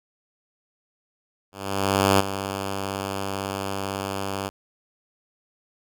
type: tone with ADSR envelope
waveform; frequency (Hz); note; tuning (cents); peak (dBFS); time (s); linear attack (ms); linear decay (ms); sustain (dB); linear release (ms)
5% pulse; 98; G2; 0; -4; 1.52-4.5; 680; 9; -12; 23
effects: none